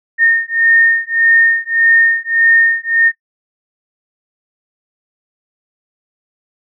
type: beating tone pair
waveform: sine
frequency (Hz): 1831 / 1832.7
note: A#6 / A#6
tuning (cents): -32 / -30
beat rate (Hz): 1.7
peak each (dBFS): -12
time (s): 0.18-3.12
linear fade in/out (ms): 50
effects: noise-tail reverb RT60 0.1 s tail -17 dB re dry